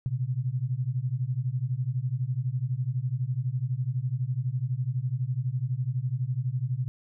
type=beating tone pair; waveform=sine; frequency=120.9 / 132.9 Hz; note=B2 / C3; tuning=-36 / +27 cents; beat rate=12 Hz; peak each=-29 dBFS; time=0.06-6.88 s; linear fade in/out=0 ms; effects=none